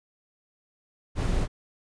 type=noise; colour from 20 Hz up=brown; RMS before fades=-25 dBFS; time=1.15-1.48 s; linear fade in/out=50 ms; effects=resampled to 22050 Hz